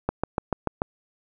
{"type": "click train", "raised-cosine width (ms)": 1, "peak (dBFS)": -9, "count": 6, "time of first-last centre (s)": [0.09, 0.819], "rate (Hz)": 6.86, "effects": []}